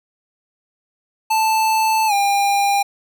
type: tone with pitch glide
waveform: square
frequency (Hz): 880 to 802.3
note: A5 to G5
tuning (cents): 0 to +40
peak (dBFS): -15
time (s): 1.3-2.83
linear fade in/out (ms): 10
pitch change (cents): -160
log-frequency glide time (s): 2.07-2.13
effects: none